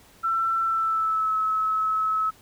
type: tone with pitch glide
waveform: sine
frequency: 1341 to 1293.1 Hz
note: E6 to E6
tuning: +29 to -34 cents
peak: -21 dBFS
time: 0.23-2.31 s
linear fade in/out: 20 ms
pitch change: -63 cents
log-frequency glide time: 0.63-1.35 s
effects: pink hiss -54 dBFS RMS until 2.41 s